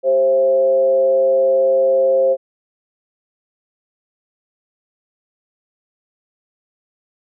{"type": "tone with frequency modulation", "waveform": "sine", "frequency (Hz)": 529, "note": "C5", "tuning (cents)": 19, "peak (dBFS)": -11, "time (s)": [0.03, 2.37], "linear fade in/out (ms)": 50, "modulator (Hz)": 140, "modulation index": 0.45, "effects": []}